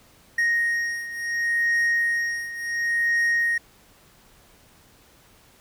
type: beating tone pair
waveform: triangle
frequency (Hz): 1868 / 1868.7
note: A#6 / A#6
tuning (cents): +3 / +4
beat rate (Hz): 0.7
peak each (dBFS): -21 / -25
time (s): 0.38-3.58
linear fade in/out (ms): 5
effects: pink hiss -55 dBFS RMS until 5.6 s